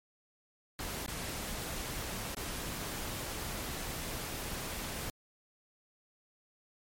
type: noise with dropouts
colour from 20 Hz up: pink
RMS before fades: -39 dBFS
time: 0.79-5.1 s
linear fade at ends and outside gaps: 1 ms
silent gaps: 1.062-1.079 / 2.347-2.368 s
effects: MP3 64 kbps